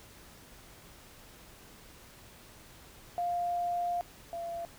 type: tone pair in turn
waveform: sine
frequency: 701 / 681 Hz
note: F5 / F5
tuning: +6 / -44 cents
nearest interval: minor second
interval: 50 cents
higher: first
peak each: -29 / -35 dBFS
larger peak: first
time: 3.18-4.01 / 4.33-4.65 s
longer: first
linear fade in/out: 0 ms
effects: pink hiss -54 dBFS RMS until 4.78 s